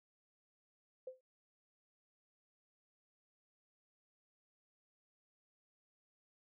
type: tone with exponential decay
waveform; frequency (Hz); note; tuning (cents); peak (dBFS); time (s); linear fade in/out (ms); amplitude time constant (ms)
sine; 515; C5; -28; -40; 1.07-1.21; 5; 30
effects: none